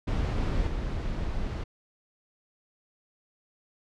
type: noise with level steps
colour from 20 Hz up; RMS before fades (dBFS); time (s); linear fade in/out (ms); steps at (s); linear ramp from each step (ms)
brown; -27 / -31; 0.07-1.64; 10; 0.67; 10
effects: low-pass 5000 Hz 12 dB/octave

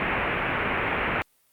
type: low-pass noise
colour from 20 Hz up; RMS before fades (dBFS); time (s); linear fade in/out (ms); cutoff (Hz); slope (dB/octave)
white; -26; 0-1.22; 0; 2600; 48
effects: white hiss -65 dBFS RMS until 1.52 s + Opus 48 kbps

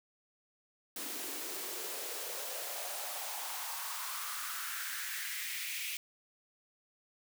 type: noise with high-pass filter sweep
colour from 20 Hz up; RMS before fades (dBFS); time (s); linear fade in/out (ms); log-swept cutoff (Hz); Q
white; -40; 0.96-5.97; 2; 270 to 2500; 3.6
effects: none

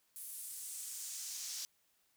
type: noise with high-pass filter sweep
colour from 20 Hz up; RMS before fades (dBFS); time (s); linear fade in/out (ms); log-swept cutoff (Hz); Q
brown; -45; 0.16-1.65; 0; 11000 to 5400; 1.9
effects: white hiss -75 dBFS RMS until 2.16 s

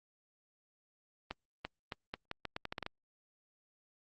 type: accelerating click train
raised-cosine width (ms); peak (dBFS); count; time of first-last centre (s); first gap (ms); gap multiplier
0.3; -22; 12; 1.31-2.864; 340; 0.8
effects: Opus 32 kbps

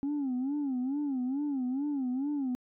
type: tone with vibrato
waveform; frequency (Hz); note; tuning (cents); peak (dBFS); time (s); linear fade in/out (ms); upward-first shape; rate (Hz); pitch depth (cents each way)
sine; 271; C#4; -39; -27; 0.03-2.55; 0; sine; 2.3; 150
effects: tanh soft clip ceiling -27 dBFS

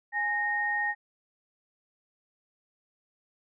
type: tone pair together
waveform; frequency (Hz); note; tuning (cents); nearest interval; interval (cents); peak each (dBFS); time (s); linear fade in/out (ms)
sine; 830.6 / 1855.5; G#5 / A#6; 0 / -9; octave + major second; 1391; -32 / -27; 0.12-0.95; 50
effects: none

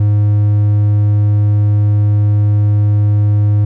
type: tone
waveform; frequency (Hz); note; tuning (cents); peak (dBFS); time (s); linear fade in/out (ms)
triangle; 103.83; G#2; 0; -6; 0-3.65; 5
effects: none

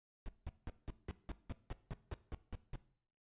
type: noise bursts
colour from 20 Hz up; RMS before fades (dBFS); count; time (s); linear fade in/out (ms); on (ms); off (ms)
brown; -42; 13; 0.26-2.758; 0; 26; 180
effects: noise-tail reverb RT60 0.6 s tail -17 dB re dry + resampled to 8000 Hz

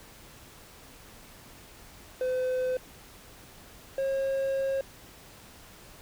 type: tone pair in turn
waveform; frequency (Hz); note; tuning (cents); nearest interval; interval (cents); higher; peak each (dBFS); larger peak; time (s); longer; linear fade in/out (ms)
triangle; 510 / 540.3; C5 / C#5; -44 / -44; minor second; 100; second; -24; neither; 2.21-2.77 / 3.98-4.81; second; 2
effects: pink hiss -51 dBFS RMS until 6.01 s

